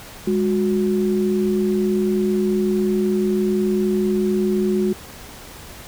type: tone pair together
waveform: sine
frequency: 205.5 / 366.1 Hz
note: G#3 / F#4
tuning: -18 / -18 cents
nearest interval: minor seventh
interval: 1000 cents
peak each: -19 dBFS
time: 0.27-4.93 s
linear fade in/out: 5 ms
effects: pink hiss -39 dBFS RMS until 5.87 s